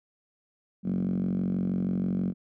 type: tone with band-pass filter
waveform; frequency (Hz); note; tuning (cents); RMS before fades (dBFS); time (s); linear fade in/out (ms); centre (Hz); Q
5% pulse; 46.25; F#1; 0; -28; 0.83-2.34; 50; 200; 8.6
effects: none